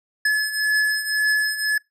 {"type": "beating tone pair", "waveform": "square", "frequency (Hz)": [1712, 1713.9], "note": ["A6", "A6"], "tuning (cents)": [-48, -46], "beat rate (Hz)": 1.9, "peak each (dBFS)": [-25, -20], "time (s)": [0.25, 1.78], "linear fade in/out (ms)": 5, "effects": ["noise-tail reverb RT60 0.2 s tail -26 dB re dry", "low-pass 12000 Hz 12 dB/octave"]}